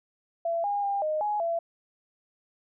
sine tone with pitch steps, 673 / 813 / 800 / 617 / 836 / 673 Hz, E5 / G#5 / G5 / D#5 / G#5 / E5, +36 / -37 / +35 / -15 / +11 / +36 cents, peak -25 dBFS, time 0.45-1.59 s, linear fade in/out 5 ms, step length 190 ms, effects none

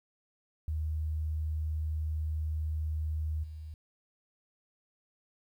sine tone with level steps, 77.78 Hz, D#2, in tune, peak -30 / -40 dBFS, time 0.68-3.74 s, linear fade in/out 0 ms, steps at 3.43 s, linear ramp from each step 10 ms, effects 11-bit

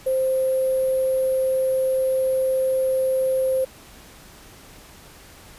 sine tone with sample-and-hold, 523.3 Hz, C5, in tune, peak -18 dBFS, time 0.06-3.65 s, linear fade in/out 10 ms, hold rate 11025 Hz, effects pink hiss -46 dBFS RMS until 5.58 s + resampled to 32000 Hz

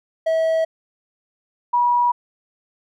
triangle / sine tone pair in turn, 647 / 967.4 Hz, E5 / B5, -32 / -36 cents, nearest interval perfect fifth, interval 696 cents, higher second, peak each -14 dBFS, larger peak neither, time 0.26-0.65 / 1.73-2.12 s, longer neither, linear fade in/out 10 ms, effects none

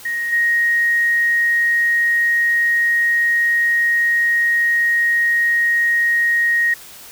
sine tone with level steps, 1875 Hz, A#6, 10 cents sharp, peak -19 / -13 dBFS, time 0.05-6.74 s, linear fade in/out 5 ms, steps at 0.32 s, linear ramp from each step 10 ms, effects white hiss -39 dBFS RMS until 7.11 s

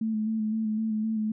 sine tone with vibrato, 218.4 Hz, A3, 13 cents flat, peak -25 dBFS, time 0.01-1.32 s, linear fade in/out 5 ms, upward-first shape square, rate 3.9 Hz, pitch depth 24 cents each way, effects none

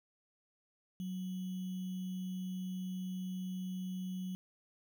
sine tone with sample-and-hold, 185 Hz, F#3, in tune, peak -37 dBFS, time 1-4.35 s, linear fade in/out 0 ms, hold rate 3150 Hz, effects none

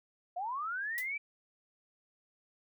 sine linear sweep, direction up, 678 to 2349 Hz, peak -34 dBFS, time 0.36-1.18 s, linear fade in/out 10 ms
blue noise with exponential decay, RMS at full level -37 dBFS, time 0.98-1.08 s, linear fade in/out 0 ms, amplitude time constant 21 ms
effects none

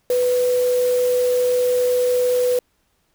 sine tone in noise, 496.5 Hz, B4, 9 cents sharp, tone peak -15 dBFS, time 0.1-2.59 s, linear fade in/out 2 ms, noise white, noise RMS -33 dBFS, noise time 0.1-2.59 s, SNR +15 dB, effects pink hiss -66 dBFS RMS until 3.14 s

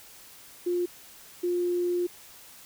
sine tone bursts at uneven times, 352.9 Hz, F4, 18 cents sharp, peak -24 dBFS, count 2, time 0.66-0.86 / 1.43-2.07 s, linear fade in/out 10 ms, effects white hiss -50 dBFS RMS until 2.65 s

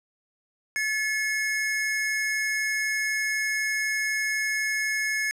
square tone pair together, 1724 / 2172 Hz, A6 / C#7, -36 / -36 cents, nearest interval major third, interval 400 cents, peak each -28 / -28 dBFS, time 0.76-5.31 s, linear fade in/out 0 ms, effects low-pass 11000 Hz 12 dB/octave

